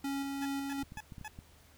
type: tone with tremolo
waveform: square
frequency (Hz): 276.8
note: C#4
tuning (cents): -2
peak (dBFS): -34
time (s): 0.04-0.83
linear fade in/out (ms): 5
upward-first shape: square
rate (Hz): 2.7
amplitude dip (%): 25
type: tone bursts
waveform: 20% pulse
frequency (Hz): 854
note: G#5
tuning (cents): +48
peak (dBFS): -36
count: 4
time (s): 0.42-1.28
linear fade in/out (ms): 2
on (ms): 35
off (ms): 240
type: clicks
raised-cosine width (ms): 5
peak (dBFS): -34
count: 7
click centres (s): 0.833 / 0.921 / 0.973 / 1.122 / 1.182 / 1.213 / 1.389
effects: added 78 Hz sine -62 dBFS peak until 1.77 s + pink hiss -62 dBFS RMS until 1.77 s